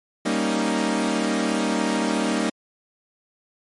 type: chord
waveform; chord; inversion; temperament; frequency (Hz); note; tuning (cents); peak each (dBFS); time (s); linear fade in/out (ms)
sawtooth; Eb dominant seventh; first; equal; 196 / 233.1 / 277.2 / 311.1; G3 / Bb3 / Db4 / Eb4; 0 / 0 / 0 / 0; -23 / -21 / -24 / -22; 0.25-2.5; 10
effects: MP3 48 kbps